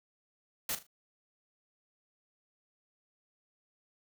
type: noise with echo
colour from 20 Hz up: white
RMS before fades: -34 dBFS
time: 0.69-0.75 s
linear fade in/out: 2 ms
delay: 39 ms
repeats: 3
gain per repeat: -11 dB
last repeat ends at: 0.867 s
effects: none